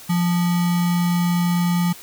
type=tone with sample-and-hold; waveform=sine; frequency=174.61 Hz; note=F3; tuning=in tune; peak=-16 dBFS; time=0.09-1.93 s; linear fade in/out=10 ms; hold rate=1050 Hz; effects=white hiss -41 dBFS RMS until 2.02 s